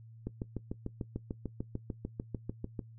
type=click train; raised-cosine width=3 ms; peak=-23 dBFS; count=18; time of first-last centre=0.27-2.792 s; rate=6.74 Hz; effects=noise-tail reverb RT60 0.1 s tail -17 dB re dry + added 113 Hz sine -50 dBFS peak until 2.98 s